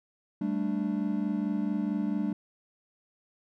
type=chord; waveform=triangle; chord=G suspended second; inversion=none; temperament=just; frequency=196 / 220.5 / 294 Hz; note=G3 / A3 / D4; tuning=0 / +4 / +2 cents; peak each=-29 / -30 / -30 dBFS; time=0.41-2.33 s; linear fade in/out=5 ms; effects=none